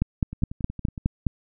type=two click trains; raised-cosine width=5 ms; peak=-21 / -9 dBFS; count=8 / 7; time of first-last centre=0.33-0.978 / 0.02-1.267 s; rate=10.8 / 4.81 Hz; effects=none